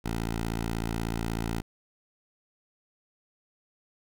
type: tone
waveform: 10% pulse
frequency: 56.4 Hz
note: A1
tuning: 44 cents sharp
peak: -21 dBFS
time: 0.04-1.62 s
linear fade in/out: 20 ms
effects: none